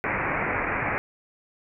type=low-pass noise; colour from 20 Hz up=white; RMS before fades=-27 dBFS; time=0.04-0.98 s; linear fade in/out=0 ms; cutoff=2400 Hz; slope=96 dB/octave; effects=none